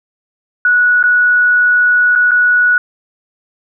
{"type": "tone with dropouts", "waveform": "sine", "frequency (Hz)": 1467, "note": "F#6", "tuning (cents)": -15, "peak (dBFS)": -7, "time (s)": [0.65, 2.78], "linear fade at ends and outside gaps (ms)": 2, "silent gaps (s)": [[1.028, 1.038], [2.153, 2.158], [2.31, 2.316]], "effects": []}